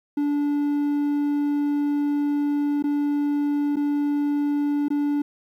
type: tone with dropouts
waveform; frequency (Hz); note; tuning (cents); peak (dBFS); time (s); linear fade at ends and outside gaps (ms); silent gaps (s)
triangle; 290.1; D4; -21; -18; 0.17-5.22; 5; 2.825-2.839 / 3.759-3.767 / 4.884-4.903
effects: 10-bit